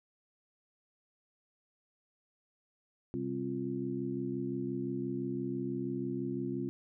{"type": "harmonic tone with a mistuned harmonic", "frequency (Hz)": 65.9, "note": "C2", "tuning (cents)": 13, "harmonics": [2, 3, 4, 5], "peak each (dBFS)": [-41, -40, -37, -38], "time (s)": [3.14, 6.69], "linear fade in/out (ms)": 0, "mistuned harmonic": 5, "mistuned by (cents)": 100, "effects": []}